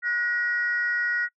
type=tone pair together; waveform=sine; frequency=1453.8 / 1900 Hz; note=F#6 / A#6; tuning=-31 / +33 cents; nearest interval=perfect fourth; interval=464 cents; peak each=-25 dBFS; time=0.02-1.29 s; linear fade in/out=50 ms; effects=noise-tail reverb RT60 0.1 s tail -25 dB re dry + tanh soft clip ceiling -16 dBFS